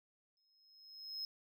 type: tone with exponential growth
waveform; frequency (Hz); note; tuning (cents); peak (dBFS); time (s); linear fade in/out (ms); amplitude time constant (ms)
triangle; 5150; E8; -41; -37; 0.37-1.25; 1; 190
effects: none